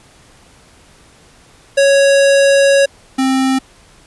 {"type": "tone pair in turn", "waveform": "square", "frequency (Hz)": [554.4, 264], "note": ["C#5", "C4"], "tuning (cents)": [0, 16], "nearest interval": "octave + minor second", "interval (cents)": 1284, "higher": "first", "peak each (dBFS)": [-8, -12], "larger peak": "first", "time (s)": [[1.77, 2.86], [3.18, 3.59]], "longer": "first", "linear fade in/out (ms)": 10, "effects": ["pink hiss -46 dBFS RMS until 4.06 s", "resampled to 24000 Hz"]}